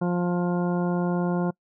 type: harmonic tone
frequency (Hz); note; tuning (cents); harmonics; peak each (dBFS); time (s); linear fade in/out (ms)
176.3; F3; +17; 1 / 2 / 3 / 4 / 5 / 6 / 8; -23 / -29 / -33 / -35 / -37 / -39 / -41; 0.01-1.51; 10
effects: noise-tail reverb RT60 0.1 s tail -25 dB re dry